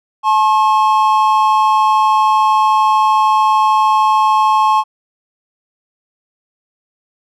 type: tone pair together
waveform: triangle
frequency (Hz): 864 / 1077.2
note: A5 / C#6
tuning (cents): -32 / -50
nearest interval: major third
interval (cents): 382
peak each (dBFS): -10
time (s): 0.23-4.84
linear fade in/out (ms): 50
effects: none